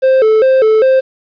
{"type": "tone with vibrato", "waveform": "triangle", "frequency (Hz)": 479, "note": "A#4", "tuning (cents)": 47, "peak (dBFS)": -4, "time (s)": [0.02, 1.01], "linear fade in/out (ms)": 20, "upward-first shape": "square", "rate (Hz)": 2.5, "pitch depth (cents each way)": 160, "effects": ["resampled to 11025 Hz", "7-bit"]}